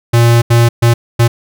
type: tone bursts at uneven times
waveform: square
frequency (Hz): 117.7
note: A#2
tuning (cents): +17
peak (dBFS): -6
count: 4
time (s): 0.13-0.42 / 0.5-0.69 / 0.82-0.94 / 1.19-1.28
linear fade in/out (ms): 10
effects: none